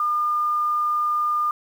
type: tone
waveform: sine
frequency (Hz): 1208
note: D6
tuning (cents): +48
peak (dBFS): -19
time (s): 0-1.51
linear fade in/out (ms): 2
effects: 8-bit